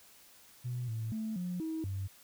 sine tone with pitch steps, 123.4 / 111.8 / 219.4 / 178.9 / 319.9 / 96.7 Hz, B2 / A2 / A3 / F3 / D#4 / G2, -1 / +28 / -5 / +42 / +48 / -23 cents, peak -33 dBFS, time 0.64-2.08 s, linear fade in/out 20 ms, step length 240 ms, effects tanh soft clip ceiling -29 dBFS + white hiss -59 dBFS RMS until 2.23 s

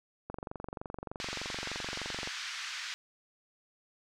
click train, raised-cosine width 1 ms, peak -25 dBFS, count 47, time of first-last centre 0.3-2.274 s, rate 23.3 Hz
pink band-pass noise, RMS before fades -40 dBFS, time 1.2-2.94 s, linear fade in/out 0 ms, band 1400 to 6000 Hz, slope 24 dB/octave
effects none

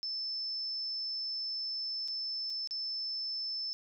sine tone with dropouts, 5274 Hz, E8, in tune, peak -34 dBFS, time 0.03-3.73 s, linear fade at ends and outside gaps 0 ms, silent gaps 2.077-2.083 / 2.5-2.503 / 2.674-2.709 s, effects none

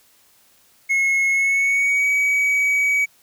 triangle tone with pitch glide, 2174 to 2269 Hz, C#7 to C#7, -34 to +40 cents, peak -14 dBFS, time 0.89-3.06 s, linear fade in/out 20 ms, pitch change +74 cents, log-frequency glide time 1.31-2.09 s, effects white hiss -56 dBFS RMS until 3.22 s

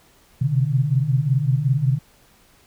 sine tone cluster, 126.9 / 132.3 / 149.9 Hz, B2 / C3 / D3, +47 / +20 / +36 cents, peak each -21 dBFS, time 0.41-1.99 s, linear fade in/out 10 ms, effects pink hiss -55 dBFS RMS until 2.66 s

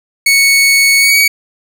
sawtooth tone with pitch glide, 2217 to 2256 Hz, C#7 to C#7, 0 to +30 cents, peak -3 dBFS, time 0.26-1.28 s, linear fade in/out 5 ms, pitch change +30 cents, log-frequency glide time 0.99-1.15 s, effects none

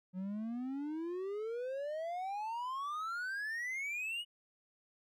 triangle exponential sweep, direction up, 180.3 to 2948 Hz, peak -35 dBFS, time 0.13-4.25 s, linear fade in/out 50 ms, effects none

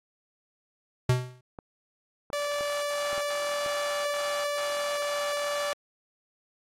square tone with exponential decay, 125.7 Hz, B2, 31 cents sharp, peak -18 dBFS, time 1.09-1.41 s, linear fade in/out 5 ms, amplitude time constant 68 ms
clicks, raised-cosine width 1 ms, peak -26 dBFS, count 6, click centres 1.588 / 2.302 / 2.609 / 3.13 / 3.179 / 3.662 s
sawtooth tone, 581 Hz, D5, 19 cents flat, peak -24 dBFS, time 2.33-5.73 s, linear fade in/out 0 ms
effects low-pass 11000 Hz 12 dB/octave + AAC 48 kbps

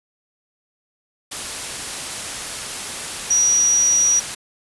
sine tone in noise, 5790 Hz, F#8, 38 cents flat, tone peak -13 dBFS, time 3.3-4.2 s, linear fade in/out 10 ms, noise white, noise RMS -28 dBFS, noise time 1.31-4.35 s, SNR +12 dB, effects resampled to 24000 Hz

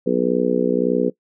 harmonic tone, 61.74 Hz, B1, in tune, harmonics 3 / 4 / 5 / 6 / 7 / 8, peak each -24 / -22 / -25 / -24 / -21 / -22 dBFS, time 0.06-1.1 s, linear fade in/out 10 ms, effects noise-tail reverb RT60 0.1 s tail -20 dB re dry

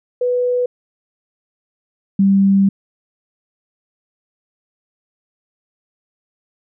sine tone pair in turn, 493.9 / 196 Hz, B4 / G3, 0 / 0 cents, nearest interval octave + major third, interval 1600 cents, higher first, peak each -14 / -9 dBFS, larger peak second, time 0.21-0.66 / 2.19-2.69 s, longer second, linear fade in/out 5 ms, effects none

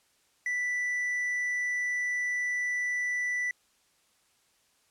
triangle tone, 1974 Hz, B6, 1 cent flat, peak -26 dBFS, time 0.46-3.51 s, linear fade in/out 2 ms, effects white hiss -68 dBFS RMS until 4.9 s + low-pass 10000 Hz 12 dB/octave

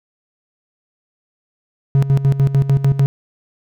triangle tone with tremolo, 137.6 Hz, C#3, 12 cents flat, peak -7 dBFS, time 1.95-3.06 s, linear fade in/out 0 ms, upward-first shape square, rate 6.7 Hz, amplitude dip 75%, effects none

